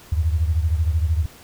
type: beating tone pair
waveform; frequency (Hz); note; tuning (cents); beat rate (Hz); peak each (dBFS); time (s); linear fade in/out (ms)
sine; 77.4 / 90.4; D#2 / F#2; -9 / -40; 13; -18 / -23; 0.12-1.26; 5
effects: pink hiss -46 dBFS RMS until 1.43 s